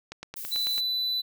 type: click train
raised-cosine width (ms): 0.2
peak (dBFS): -20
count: 7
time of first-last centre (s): 0.12-0.78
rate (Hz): 9.09
type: noise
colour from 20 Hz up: violet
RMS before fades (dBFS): -37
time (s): 0.36-0.81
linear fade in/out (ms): 10
type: tone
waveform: triangle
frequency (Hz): 3989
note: B7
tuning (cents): +17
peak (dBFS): -24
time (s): 0.51-1.22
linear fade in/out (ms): 20
effects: none